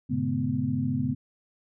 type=tone cluster; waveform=sine; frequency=101.5 / 123.3 / 143.1 / 216.3 / 250.1 Hz; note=G#2 / B2 / D3 / A3 / B3; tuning=-39 / -2 / -45 / -29 / +22 cents; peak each=-34 / -33 / -30 / -33 / -28 dBFS; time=0.09-1.15 s; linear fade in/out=20 ms; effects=none